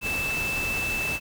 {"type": "tone in noise", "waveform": "sine", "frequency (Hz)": 2637, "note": "E7", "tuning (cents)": 0, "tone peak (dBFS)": -26, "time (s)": [0.01, 1.2], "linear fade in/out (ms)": 50, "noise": "pink", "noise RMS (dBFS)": -33, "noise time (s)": [0.01, 1.2], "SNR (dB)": 4, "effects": []}